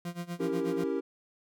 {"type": "tone with tremolo", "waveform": "40% pulse", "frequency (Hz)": 173.5, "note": "F3", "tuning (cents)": -11, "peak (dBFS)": -32, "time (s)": [0.05, 0.84], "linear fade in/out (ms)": 2, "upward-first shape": "sine", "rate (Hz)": 8.2, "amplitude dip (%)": 90}
{"type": "chord", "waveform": "triangle", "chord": "C# diminished seventh", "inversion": "none", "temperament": "equal", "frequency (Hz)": [277.2, 329.6, 392, 466.2], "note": ["C#4", "E4", "G4", "Bb4"], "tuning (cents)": [0, 0, 0, 0], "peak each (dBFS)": [-32, -33, -31, -33], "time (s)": [0.39, 1.01], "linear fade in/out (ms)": 20}
{"effects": []}